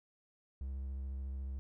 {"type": "tone with vibrato", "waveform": "triangle", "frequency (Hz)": 66.9, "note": "C2", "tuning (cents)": 39, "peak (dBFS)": -36, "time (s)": [0.61, 1.59], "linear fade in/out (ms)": 0, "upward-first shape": "square", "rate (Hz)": 14, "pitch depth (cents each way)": 21, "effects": []}